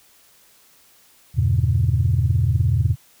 sine chord, E diminished seventh, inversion none, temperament just, 82.41 / 98.89 / 118.67 / 142.4 Hz, E2 / G2 / Bb2 / Db3, 0 / +16 / +31 / +47 cents, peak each -20 / -20 / -19 / -24 dBFS, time 1.34-2.96 s, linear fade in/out 50 ms, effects tanh soft clip ceiling -7 dBFS + white hiss -54 dBFS RMS until 3.2 s

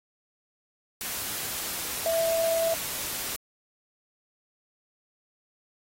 sine tone in noise, 659.3 Hz, E5, in tune, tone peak -23 dBFS, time 2.06-2.74 s, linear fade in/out 0 ms, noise white, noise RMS -33 dBFS, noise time 1.01-3.36 s, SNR +7 dB, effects AAC 48 kbps

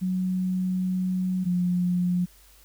sine tone pair in turn, 184.7 / 178.4 Hz, F#3 / F3, -3 / +37 cents, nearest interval minor second, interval 60 cents, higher first, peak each -23 / -21 dBFS, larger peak second, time 0.01-1.45 / 1.45-2.26 s, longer first, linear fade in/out 20 ms, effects added 50 Hz sine -55 dBFS peak until 2.64 s + white hiss -56 dBFS RMS until 2.64 s

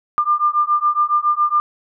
sine beating tone pair, 1195 / 1202.2 Hz, D6 / D6, +30 / +40 cents, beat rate 7.2 Hz, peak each -17 dBFS, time 0.18-1.6 s, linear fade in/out 0 ms, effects none

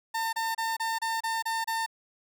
30% pulse tone bursts, 903 Hz, A5, 45 cents sharp, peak -25 dBFS, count 8, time 0.14-1.863 s, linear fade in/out 10 ms, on 190 ms, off 29 ms, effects none

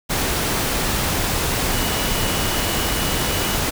sine tone in noise, 2934 Hz, F#7, 15 cents flat, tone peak -31 dBFS, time 1.72-3.57 s, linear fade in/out 20 ms, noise pink, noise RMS -21 dBFS, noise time 0.09-3.71 s, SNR -13 dB, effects none

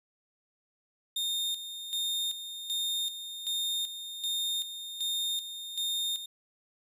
40% pulse tone with tremolo, 3656 Hz, A#7, 34 cents flat, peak -28 dBFS, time 1.16-6.26 s, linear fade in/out 5 ms, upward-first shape square, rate 1.3 Hz, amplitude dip 65%, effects none

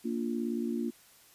sine chord, Bb major, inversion none, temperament just, 233.1 / 291.4 / 349.6 Hz, Bb3 / D4 / F4, 0 / -13 / +2 cents, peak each -32 / -37 / -36 dBFS, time 0.04-0.91 s, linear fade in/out 20 ms, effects white hiss -59 dBFS RMS until 1.34 s + resampled to 32000 Hz

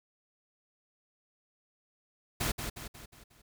pink noise with echo, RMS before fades -31 dBFS, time 2.4-2.52 s, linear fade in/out 10 ms, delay 180 ms, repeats 5, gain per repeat -6 dB, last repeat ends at 3.42 s, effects none

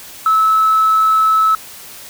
sine tone, 1301 Hz, E6, 23 cents flat, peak -8 dBFS, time 0.26-1.55 s, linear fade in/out 2 ms, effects tanh soft clip ceiling -5 dBFS + white hiss -35 dBFS RMS until 2.09 s

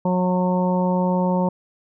harmonic tone, 181.8 Hz, F#3, 30 cents flat, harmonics 1 / 2 / 3 / 4 / 5 / 6, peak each -19 / -29 / -24 / -35 / -25 / -38 dBFS, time 0.05-1.49 s, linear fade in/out 5 ms, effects none

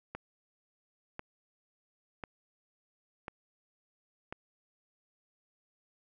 click train, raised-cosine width 0.5 ms, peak -24 dBFS, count 5, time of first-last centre 0.15-4.325 s, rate 0.958 Hz, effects none

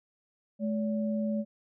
sine tone pair together, 213.8 / 570.8 Hz, A3 / D5, -49 / -49 cents, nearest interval octave + perfect fourth, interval 1700 cents, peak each -28 / -35 dBFS, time 0.59-1.45 s, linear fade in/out 50 ms, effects none

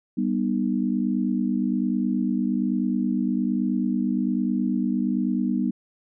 sine chord, G augmented, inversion none, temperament just, 196 / 245 / 306.2 Hz, G3 / B3 / D#4, 0 / -14 / -28 cents, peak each -25 / -24 / -28 dBFS, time 0.17-5.71 s, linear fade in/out 10 ms, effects none

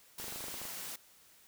white high-pass noise, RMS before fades -43 dBFS, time 0.18-0.96 s, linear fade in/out 5 ms, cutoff 120 Hz, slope 96 dB/octave
clicks, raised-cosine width 1 ms, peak -33 dBFS, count 11, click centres 0.199 / 0.242 / 0.282 / 0.324 / 0.36 / 0.407 / 0.441 / 0.483 / 0.542 / 0.616 / 0.653 s
effects white hiss -62 dBFS RMS until 1.47 s

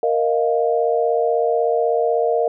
sine chord, Bb suspended fourth, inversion none, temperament equal, 466.2 / 622.3 / 698.5 Hz, Bb4 / Eb5 / F5, 0 / 0 / 0 cents, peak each -18 / -21 / -21 dBFS, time 0.03-2.48 s, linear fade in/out 2 ms, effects none

